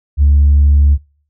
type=tone; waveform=sine; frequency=71.8 Hz; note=D2; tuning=39 cents flat; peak=-4 dBFS; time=0.17-0.98 s; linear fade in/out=50 ms; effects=noise-tail reverb RT60 0.5 s tail -26 dB re dry + tanh soft clip ceiling -3 dBFS